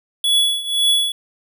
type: tone with tremolo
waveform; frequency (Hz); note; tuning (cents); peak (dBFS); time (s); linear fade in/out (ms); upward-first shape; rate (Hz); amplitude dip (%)
square; 3392; G#7; +36; -12; 0.24-1.12; 2; triangle; 1.9; 85
effects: none